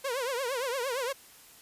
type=tone with vibrato; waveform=sawtooth; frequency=510 Hz; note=C5; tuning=44 cents flat; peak=-26 dBFS; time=0.04-1.13 s; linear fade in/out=10 ms; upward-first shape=triangle; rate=8.7 Hz; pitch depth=190 cents each way; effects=white hiss -54 dBFS RMS until 1.61 s + resampled to 32000 Hz